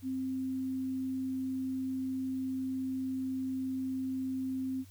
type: tone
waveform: sine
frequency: 261.6 Hz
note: C4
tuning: in tune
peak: -32 dBFS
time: 0.02-4.85 s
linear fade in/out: 50 ms
effects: added 95 Hz sine -52 dBFS peak until 4.9 s + white hiss -62 dBFS RMS until 4.9 s